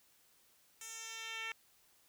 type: tone with band-pass filter sweep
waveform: 10% pulse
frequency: 449.6 Hz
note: A4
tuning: 37 cents sharp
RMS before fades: -45 dBFS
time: 0.81-1.52 s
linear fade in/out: 2 ms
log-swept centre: 8700 to 2400 Hz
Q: 1.6
effects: white hiss -69 dBFS RMS until 2.08 s